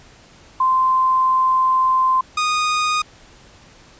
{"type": "tone pair in turn", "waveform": ["sine", "sawtooth"], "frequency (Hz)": [1039, 1235.6], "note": ["C6", "D#6"], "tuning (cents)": [-12, -12], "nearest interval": "minor third", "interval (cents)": 300, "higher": "second", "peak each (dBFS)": -13, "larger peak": "neither", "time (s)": [[0.6, 2.21], [2.37, 3.02]], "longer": "first", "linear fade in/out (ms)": 5, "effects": ["pink hiss -47 dBFS RMS until 3.99 s", "resampled to 16000 Hz"]}